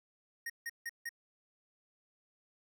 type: tone bursts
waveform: square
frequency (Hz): 1864.7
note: A#6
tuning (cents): 0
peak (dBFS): -38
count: 4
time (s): 0.46-1.092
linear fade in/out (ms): 5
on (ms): 38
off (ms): 160
effects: none